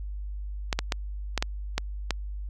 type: clicks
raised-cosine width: 0.2 ms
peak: -8 dBFS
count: 7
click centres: 0.728 / 0.79 / 0.922 / 1.377 / 1.425 / 1.78 / 2.107 s
effects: added 50 Hz sine -32 dBFS peak until 2.49 s